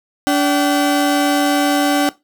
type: tone pair together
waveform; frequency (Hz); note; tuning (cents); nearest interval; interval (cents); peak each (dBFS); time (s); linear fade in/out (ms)
35% pulse; 288.3 / 769.7; D4 / G5; -32 / -32; octave + perfect fourth; 1700; -12 / -16; 0.27-2.09; 0
effects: noise-tail reverb RT60 0.2 s tail -18 dB re dry